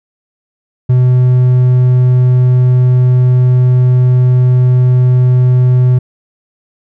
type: tone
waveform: triangle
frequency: 125.9 Hz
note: B2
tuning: 34 cents sharp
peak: -3 dBFS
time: 0.89-5.99 s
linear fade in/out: 10 ms
effects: none